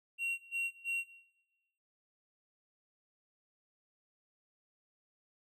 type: tone bursts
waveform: triangle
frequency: 2744 Hz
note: F7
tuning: 31 cents flat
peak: -31 dBFS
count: 3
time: 0.18-1.04 s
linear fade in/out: 50 ms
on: 200 ms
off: 130 ms
effects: noise-tail reverb RT60 1.0 s tail -17 dB re dry